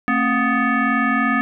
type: tone with frequency modulation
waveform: sine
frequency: 758 Hz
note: F#5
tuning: 42 cents sharp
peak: -15 dBFS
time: 0.08-1.41 s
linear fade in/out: 0 ms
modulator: 491 Hz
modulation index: 2.6
effects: none